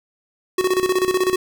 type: tone with tremolo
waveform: square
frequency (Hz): 370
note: F#4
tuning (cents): 0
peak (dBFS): -15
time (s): 0.58-1.36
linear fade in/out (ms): 5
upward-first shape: square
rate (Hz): 16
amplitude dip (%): 70
effects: none